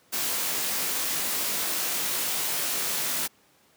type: noise with comb filter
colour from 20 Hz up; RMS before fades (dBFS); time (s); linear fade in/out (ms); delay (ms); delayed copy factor
white; -28; 0.12-3.28; 20; 19; +0.6
effects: pink hiss -61 dBFS RMS until 3.76 s + high-pass 150 Hz 12 dB/octave